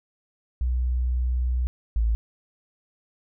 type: tone pair in turn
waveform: sine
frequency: 62 / 55.75 Hz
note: B1 / A1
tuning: +7 / +23 cents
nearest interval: major second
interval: 184 cents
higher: first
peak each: -21 / -19 dBFS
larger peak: second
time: 0.61-1.67 / 1.96-2.15 s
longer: first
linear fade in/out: 0 ms
effects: none